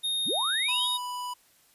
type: tone with pitch glide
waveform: square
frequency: 3700 to 3739 Hz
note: A#7 to A#7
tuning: -14 to +4 cents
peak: -27 dBFS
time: 0.03-0.98 s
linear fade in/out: 20 ms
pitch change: +18 cents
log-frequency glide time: 0.37-0.8 s
type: linear sweep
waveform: sine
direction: up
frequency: 92.5 to 3522 Hz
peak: -29 dBFS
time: 0.25-0.89 s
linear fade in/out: 50 ms
type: tone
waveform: square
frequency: 988 Hz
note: B5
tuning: in tune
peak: -33 dBFS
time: 0.68-1.34 s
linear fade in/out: 10 ms
effects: white hiss -62 dBFS RMS until 1.74 s + resampled to 32000 Hz